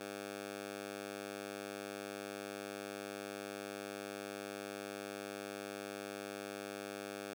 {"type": "tone with high-pass filter", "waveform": "10% pulse", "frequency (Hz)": 100, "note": "G2", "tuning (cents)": 35, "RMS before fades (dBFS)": -45, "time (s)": [0, 7.34], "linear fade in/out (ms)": 5, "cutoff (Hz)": 300, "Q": 0.64, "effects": []}